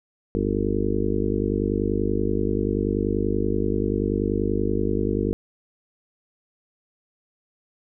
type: harmonic tone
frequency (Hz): 50.4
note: G1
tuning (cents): +49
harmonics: 1 / 2 / 4 / 5 / 6 / 7 / 8 / 9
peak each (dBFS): -29 / -29 / -29 / -29 / -29 / -29 / -29 / -29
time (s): 0.35-5.33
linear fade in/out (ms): 0
effects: none